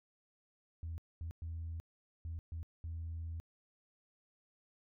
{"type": "tone bursts at uneven times", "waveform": "sine", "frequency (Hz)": 82.41, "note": "E2", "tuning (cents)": 0, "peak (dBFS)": -38, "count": 6, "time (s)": [[0.83, 0.98], [1.21, 1.31], [1.42, 1.8], [2.25, 2.39], [2.52, 2.63], [2.84, 3.4]], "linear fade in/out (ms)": 0, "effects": ["tanh soft clip ceiling -36 dBFS"]}